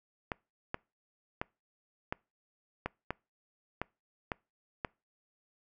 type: clicks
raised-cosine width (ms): 0.5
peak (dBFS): -18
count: 9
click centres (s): 0.318 / 0.744 / 1.415 / 2.125 / 2.86 / 3.106 / 3.816 / 4.318 / 4.848
effects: noise-tail reverb RT60 0.3 s tail -26 dB re dry